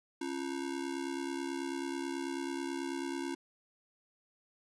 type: ring-modulated tone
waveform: square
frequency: 309.1 Hz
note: D#4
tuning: 11 cents flat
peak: -33 dBFS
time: 0.21-3.35 s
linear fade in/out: 5 ms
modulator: 34.6 Hz
effects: resampled to 24000 Hz + 12-bit